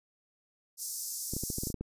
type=high-pass noise; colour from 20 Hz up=pink; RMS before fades=-37 dBFS; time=0.77-1.73 s; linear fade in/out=50 ms; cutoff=5200 Hz; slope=48 dB/octave
type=clicks; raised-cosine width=3 ms; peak=-23 dBFS; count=10; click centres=1.336 / 1.366 / 1.436 / 1.502 / 1.584 / 1.635 / 1.671 / 1.702 / 1.743 / 1.81 s
effects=resampled to 32000 Hz